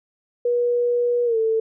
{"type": "tone with pitch glide", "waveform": "sine", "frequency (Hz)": [482.9, 445.4], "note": ["B4", "A4"], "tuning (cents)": [-39, 21], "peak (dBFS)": -17, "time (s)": [0.45, 1.6], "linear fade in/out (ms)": 5, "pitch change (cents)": -140, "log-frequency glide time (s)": [1.25, 1.37], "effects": []}